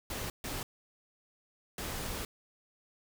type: noise bursts at uneven times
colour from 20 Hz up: pink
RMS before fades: -38 dBFS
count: 3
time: 0.1-0.3 / 0.44-0.63 / 1.78-2.25 s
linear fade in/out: 2 ms
effects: none